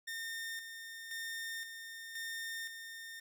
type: tone with tremolo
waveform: sawtooth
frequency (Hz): 1821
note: A#6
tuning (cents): -41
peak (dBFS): -36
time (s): 0.07-3.2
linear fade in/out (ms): 10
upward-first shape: square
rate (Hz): 0.96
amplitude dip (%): 50
effects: none